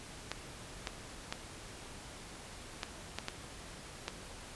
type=clicks; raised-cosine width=0.2 ms; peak=-18 dBFS; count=7; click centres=0.316 / 0.872 / 1.325 / 2.832 / 3.186 / 3.284 / 4.081 s; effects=pink hiss -49 dBFS RMS until 4.55 s + resampled to 24000 Hz